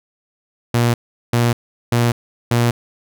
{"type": "tone bursts", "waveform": "sawtooth", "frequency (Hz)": 119, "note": "A#2", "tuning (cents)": 36, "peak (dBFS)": -9, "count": 4, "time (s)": [0.74, 2.71], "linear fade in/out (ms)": 5, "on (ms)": 200, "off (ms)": 390, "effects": []}